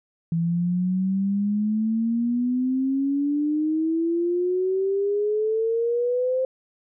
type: exponential sweep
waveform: sine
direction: up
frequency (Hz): 164.81 to 523.3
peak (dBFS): -20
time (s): 0.32-6.45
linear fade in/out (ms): 2
effects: none